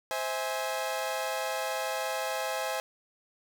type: chord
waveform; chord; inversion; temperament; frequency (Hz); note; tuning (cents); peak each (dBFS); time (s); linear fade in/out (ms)
sawtooth; C augmented; none; equal with one note detuned; 523.3 / 648.3 / 830.6; C5 / E5 / G#5; 0 / -29 / 0; -31; 0.11-2.8; 0
effects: none